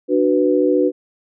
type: chord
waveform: sine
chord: B minor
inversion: first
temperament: just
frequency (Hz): 296.3 / 370.4 / 493.9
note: D4 / F#4 / B4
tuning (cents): +15 / +2 / 0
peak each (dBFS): -17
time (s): 0.08-0.92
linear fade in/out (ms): 50
effects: none